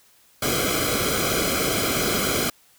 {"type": "noise with comb filter", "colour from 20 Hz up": "pink", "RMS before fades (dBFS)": -23, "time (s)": [0.42, 2.5], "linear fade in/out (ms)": 5, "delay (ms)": 1.1, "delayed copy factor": -0.9, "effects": ["white hiss -57 dBFS RMS until 2.78 s"]}